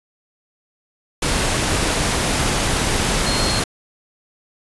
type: tone in noise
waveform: sine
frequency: 4244 Hz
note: C8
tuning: 24 cents sharp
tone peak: -24 dBFS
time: 3.26-3.6 s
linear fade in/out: 5 ms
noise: pink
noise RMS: -19 dBFS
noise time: 1.22-3.64 s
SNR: -8 dB
effects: resampled to 24000 Hz